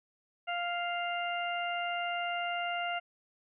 harmonic tone, 698.5 Hz, F5, in tune, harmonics 1 / 2 / 3 / 4, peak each -34 / -38 / -40 / -39 dBFS, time 0.47-3 s, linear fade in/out 20 ms, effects none

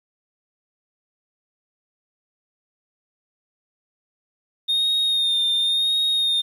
sine tone with vibrato, 3677 Hz, A#7, 24 cents flat, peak -15 dBFS, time 4.68-6.42 s, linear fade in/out 20 ms, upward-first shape sine, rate 0.93 Hz, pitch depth 31 cents each way, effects tanh soft clip ceiling -17 dBFS + 9-bit

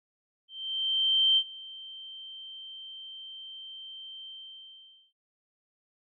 sine tone with ADSR envelope, 3127 Hz, G7, 5 cents flat, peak -19 dBFS, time 0.48-5.13 s, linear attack 890 ms, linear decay 62 ms, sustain -22 dB, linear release 860 ms, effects none

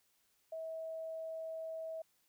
sine tone, 646 Hz, E5, 35 cents flat, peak -40 dBFS, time 0.52-2.02 s, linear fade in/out 5 ms, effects white hiss -75 dBFS RMS until 2.28 s

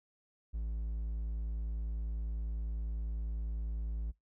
triangle tone, 55 Hz, A1, in tune, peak -32 dBFS, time 0.53-4.12 s, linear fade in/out 20 ms, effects noise-tail reverb RT60 0.2 s tail -25 dB re dry

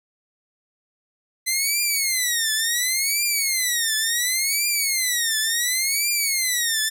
10% pulse tone with vibrato, 2038 Hz, C7, 46 cents flat, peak -11 dBFS, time 1.46-6.9 s, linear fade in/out 20 ms, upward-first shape triangle, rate 0.7 Hz, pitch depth 290 cents each way, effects none

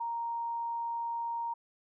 sine tone, 932.3 Hz, A#5, in tune, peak -32 dBFS, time 0-1.54 s, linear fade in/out 10 ms, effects none

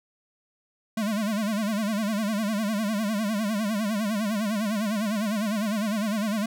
square tone with vibrato, 211.8 Hz, G#3, 34 cents sharp, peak -25 dBFS, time 0.97-6.46 s, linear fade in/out 5 ms, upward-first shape sine, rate 9.9 Hz, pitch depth 120 cents each way, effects none

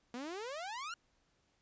sawtooth exponential sweep, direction up, 233.1 to 1448 Hz, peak -37 dBFS, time 0.14-0.94 s, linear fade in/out 2 ms, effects pink hiss -75 dBFS RMS until 1.61 s + resampled to 16000 Hz

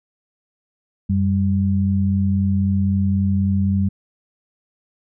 sine tone pair together, 92.5 / 196.3 Hz, F#2 / G3, 0 / +3 cents, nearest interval octave + minor second, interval 1303 cents, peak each -18 dBFS, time 1.09-3.89 s, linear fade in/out 10 ms, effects none

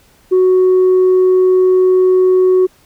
sine tone, 370.2 Hz, F#4, 1 cent sharp, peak -5 dBFS, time 0.31-2.67 s, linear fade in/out 20 ms, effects tanh soft clip ceiling -5 dBFS + pink hiss -50 dBFS RMS until 2.85 s

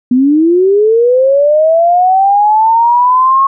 sine linear sweep, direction up, 242 to 1095 Hz, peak -5 dBFS, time 0.11-3.47 s, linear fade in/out 5 ms, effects none

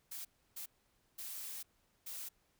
blue noise bursts at uneven times, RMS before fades -45 dBFS, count 4, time 0.11-0.25 / 0.56-0.66 / 1.18-1.63 / 2.06-2.29 s, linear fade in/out 10 ms, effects pink hiss -75 dBFS RMS until 2.59 s

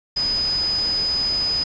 sine tone in noise, 5000 Hz, D#8, 8 cents sharp, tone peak -19 dBFS, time 0.16-1.64 s, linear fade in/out 10 ms, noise pink, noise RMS -33 dBFS, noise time 0.16-1.64 s, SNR +11 dB, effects resampled to 16000 Hz

